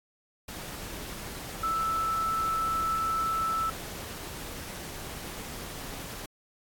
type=tone in noise; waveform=sine; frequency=1318.5 Hz; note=E6; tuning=in tune; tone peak=-26 dBFS; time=1.63-3.7 s; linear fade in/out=5 ms; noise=pink; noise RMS=-40 dBFS; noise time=0.48-6.26 s; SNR=+11 dB; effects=AAC 64 kbps

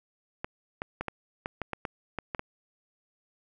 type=clicks; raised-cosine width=0.5 ms; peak=-17 dBFS; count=11; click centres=0.445 / 0.819 / 1.01 / 1.083 / 1.459 / 1.617 / 1.733 / 1.852 / 2.187 / 2.348 / 2.394 s; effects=none

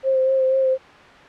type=tone with vibrato; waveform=sine; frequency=527 Hz; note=C5; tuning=12 cents sharp; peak=-15 dBFS; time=0.03-0.78 s; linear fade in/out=50 ms; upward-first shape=sine; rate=4.1 Hz; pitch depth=21 cents each way; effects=white hiss -43 dBFS RMS until 1.28 s + low-pass 2000 Hz 12 dB/octave

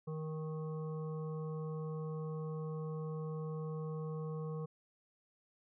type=harmonic tone; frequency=156.6 Hz; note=D#3; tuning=11 cents sharp; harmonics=1 / 3 / 5 / 7 / 8; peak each=-39 / -44 / -59 / -53 / -64 dBFS; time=0.07-4.66 s; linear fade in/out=10 ms; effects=none

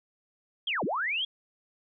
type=linear two-way sweep; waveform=sine; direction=down then up; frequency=3376 to 146.83 to 3376 Hz; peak=-27 dBFS; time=0.67-1.25 s; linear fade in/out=5 ms; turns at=0.84 s; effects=none

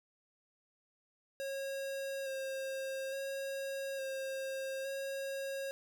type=tone with vibrato; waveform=square; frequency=540 Hz; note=C#5; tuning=45 cents flat; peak=-38 dBFS; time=1.4-5.71 s; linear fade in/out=0 ms; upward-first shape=square; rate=0.58 Hz; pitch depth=16 cents each way; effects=none

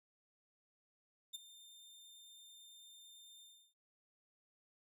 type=tone with ADSR envelope; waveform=sawtooth; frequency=3609 Hz; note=A7; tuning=43 cents sharp; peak=-38 dBFS; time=1.33-3.74 s; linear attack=19 ms; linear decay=19 ms; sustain=-16 dB; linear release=320 ms; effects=none

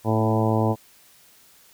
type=harmonic tone with a mistuned harmonic; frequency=110 Hz; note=A2; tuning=in tune; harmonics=1 / 2 / 3 / 4 / 5 / 6 / 7 / 8 / 9; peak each=-22 / -25 / -27 / -28 / -29 / -30 / -30 / -31 / -32 dBFS; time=0.04-0.76 s; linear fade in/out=50 ms; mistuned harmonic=2; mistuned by=+16 cents; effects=white hiss -54 dBFS RMS until 1.73 s

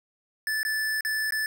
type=tone with dropouts; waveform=square; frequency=1747 Hz; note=A6; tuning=13 cents flat; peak=-26 dBFS; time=0.47-1.46 s; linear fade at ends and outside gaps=1 ms; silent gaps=0.631-0.65 / 1.008-1.049 / 1.307-1.322 s; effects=none

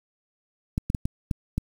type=clicks; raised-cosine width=5 ms; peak=-12 dBFS; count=6; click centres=0.779 / 0.901 / 0.948 / 1.055 / 1.312 / 1.58 s; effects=7-bit

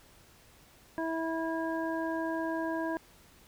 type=harmonic tone; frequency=325.9 Hz; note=E4; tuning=20 cents flat; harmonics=1 / 2 / 3 / 5; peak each=-33 / -36 / -38 / -40 dBFS; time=0.98-2.97 s; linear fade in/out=0 ms; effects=pink hiss -59 dBFS RMS until 3.47 s

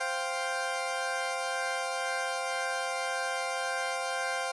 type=chord; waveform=20% pulse; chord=C suspended fourth; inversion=none; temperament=equal; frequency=523.3 / 698.5 / 784 Hz; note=C5 / F5 / G5; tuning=0 / 0 / 0 cents; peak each=-30 dBFS; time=0-4.52 s; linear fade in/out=10 ms; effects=resampled to 24000 Hz

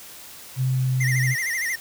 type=tone with pitch glide; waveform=sine; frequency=130 to 128.8 Hz; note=C3 to C3; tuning=-11 to -27 cents; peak=-19 dBFS; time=0.56-1.36 s; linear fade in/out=50 ms; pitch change=-16 cents; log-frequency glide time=0.67-1.04 s
type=tone with vibrato; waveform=square; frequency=1961 Hz; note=B6; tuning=13 cents flat; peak=-24 dBFS; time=1-1.76 s; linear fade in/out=10 ms; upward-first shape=sine; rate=13 Hz; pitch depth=130 cents each way
effects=white hiss -42 dBFS RMS until 1.8 s

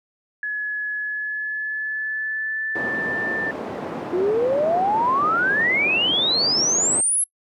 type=tone with pitch glide; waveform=sine; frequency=1698 to 1776.3 Hz; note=G#6 to A6; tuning=+38 to +16 cents; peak=-23 dBFS; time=0.43-3.51 s; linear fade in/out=2 ms; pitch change=+78 cents; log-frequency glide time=0.96-3.23 s
type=band-pass noise; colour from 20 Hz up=white; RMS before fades=-30 dBFS; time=2.75-7.01 s; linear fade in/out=5 ms; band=190 to 580 Hz; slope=12 dB/octave
type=exponential sweep; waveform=sine; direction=up; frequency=348.7 to 11130 Hz; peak=-17 dBFS; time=4.13-7.24 s; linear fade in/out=5 ms
effects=noise-tail reverb RT60 0.1 s tail -24 dB re dry

